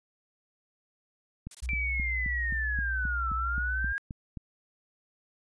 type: click train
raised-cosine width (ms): 5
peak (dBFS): -25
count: 12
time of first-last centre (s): 1.47-4.372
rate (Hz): 3.79
type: noise bursts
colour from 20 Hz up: blue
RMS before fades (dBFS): -44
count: 3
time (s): 1.51-1.661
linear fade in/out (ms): 2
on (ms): 37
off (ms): 20
type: tone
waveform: sine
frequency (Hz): 61.74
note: B1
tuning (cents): 0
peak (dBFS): -31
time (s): 1.62-3.93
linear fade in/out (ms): 10
type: linear two-way sweep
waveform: sine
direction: down then up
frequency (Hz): 2349 to 1300 to 1639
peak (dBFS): -29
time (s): 1.69-3.98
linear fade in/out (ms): 0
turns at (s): 3.33
effects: resampled to 22050 Hz